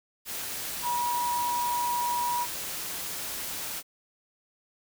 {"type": "tone in noise", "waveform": "sine", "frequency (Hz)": 966, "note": "B5", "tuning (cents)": -39, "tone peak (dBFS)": -26, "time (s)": [0.82, 2.47], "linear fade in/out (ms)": 50, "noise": "white", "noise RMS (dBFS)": -35, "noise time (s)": [0.25, 3.83], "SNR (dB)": 6, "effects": []}